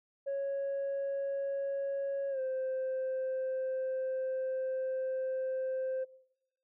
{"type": "tone with pitch glide", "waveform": "sine", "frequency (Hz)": [553, 522], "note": ["C#5", "C5"], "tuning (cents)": [-4, -4], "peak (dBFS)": -30, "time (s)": [0.26, 6.05], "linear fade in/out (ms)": 20, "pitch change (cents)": -100, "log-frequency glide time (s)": [2.3, 2.4], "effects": ["noise-tail reverb RT60 0.9 s tail -22 dB re dry", "tanh soft clip ceiling -30 dBFS"]}